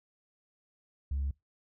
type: tone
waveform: sine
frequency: 69.3 Hz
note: C#2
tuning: in tune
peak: -28 dBFS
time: 1.11-1.31 s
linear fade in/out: 5 ms
effects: noise-tail reverb RT60 0.2 s tail -24 dB re dry + tanh soft clip ceiling -27 dBFS